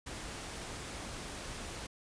pink noise, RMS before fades -43 dBFS, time 0.06-1.87 s, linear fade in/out 10 ms, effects resampled to 22050 Hz

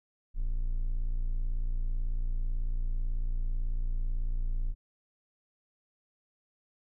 triangle tone, 29.06 Hz, A#0, 4 cents flat, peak -25 dBFS, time 0.34-4.75 s, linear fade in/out 50 ms, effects none

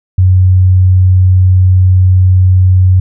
sine tone, 92.5 Hz, F#2, in tune, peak -3 dBFS, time 0.18-3 s, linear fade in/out 5 ms, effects none

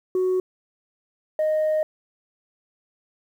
sine tone pair in turn, 370 / 619.9 Hz, F#4 / D#5, 0 / -7 cents, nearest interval major sixth, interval 893 cents, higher second, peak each -17 dBFS, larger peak neither, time 0.15-0.4 / 1.39-1.83 s, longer second, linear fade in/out 2 ms, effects tanh soft clip ceiling -17 dBFS + 9-bit

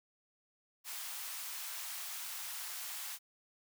white high-pass noise, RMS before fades -43 dBFS, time 0.84-3.19 s, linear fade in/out 50 ms, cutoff 780 Hz, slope 24 dB/octave, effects none

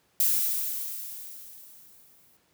violet noise with exponential decay, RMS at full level -22 dBFS, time 0.2-2.37 s, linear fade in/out 2 ms, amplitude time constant 470 ms, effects pink hiss -67 dBFS RMS until 2.53 s + high-pass 100 Hz 12 dB/octave

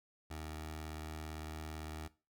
15% pulse tone with notch filter, 77.78 Hz, D#2, in tune, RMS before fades -45 dBFS, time 0.3-2.08 s, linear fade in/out 10 ms, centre 190 Hz, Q 1, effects noise-tail reverb RT60 0.3 s tail -18 dB re dry

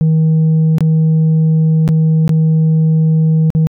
sine tone with dropouts, 158.9 Hz, D#3, 37 cents sharp, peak -5 dBFS, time 0.01-3.67 s, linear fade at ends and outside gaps 0 ms, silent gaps 0.783-0.807 / 1.878-1.889 / 2.278-2.293 / 3.503-3.55 s, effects tanh soft clip ceiling -7 dBFS

